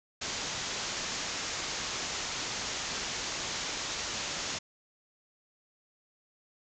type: low-pass noise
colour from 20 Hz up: white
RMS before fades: -36 dBFS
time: 0.21-4.59 s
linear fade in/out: 10 ms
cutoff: 7200 Hz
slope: 96 dB/octave
effects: none